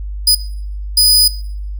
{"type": "tone bursts at uneven times", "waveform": "sawtooth", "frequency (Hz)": 4978, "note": "D#8", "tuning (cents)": 0, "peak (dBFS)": -4, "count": 2, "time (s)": [[0.27, 0.35], [0.97, 1.28]], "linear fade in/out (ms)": 5, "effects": ["noise-tail reverb RT60 0.7 s tail -20 dB re dry", "added 50 Hz sine -21 dBFS peak until 1.79 s"]}